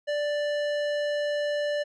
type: tone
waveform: square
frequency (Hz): 587.3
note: D5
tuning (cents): 0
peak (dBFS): -26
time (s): 0.07-1.84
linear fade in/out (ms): 20
effects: low-pass 4000 Hz 12 dB/octave